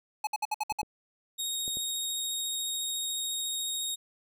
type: tone bursts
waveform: square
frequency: 851 Hz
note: G#5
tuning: 42 cents sharp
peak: -28 dBFS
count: 7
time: 0.24-0.817 s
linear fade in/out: 5 ms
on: 31 ms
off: 60 ms
type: clicks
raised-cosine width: 2 ms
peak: -31 dBFS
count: 4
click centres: 0.72 / 0.831 / 1.679 / 1.771 s
type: tone with vibrato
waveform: 20% pulse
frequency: 3743 Hz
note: A#7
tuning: 6 cents sharp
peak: -25 dBFS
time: 1.38-3.96 s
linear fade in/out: 20 ms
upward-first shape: sine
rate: 14 Hz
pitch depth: 9 cents each way
effects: none